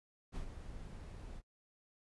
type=noise with ADSR envelope; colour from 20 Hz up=brown; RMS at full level=-40 dBFS; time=0.32-1.42 s; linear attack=40 ms; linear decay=98 ms; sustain=-8 dB; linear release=43 ms; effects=noise-tail reverb RT60 0.1 s tail -23 dB re dry + resampled to 24000 Hz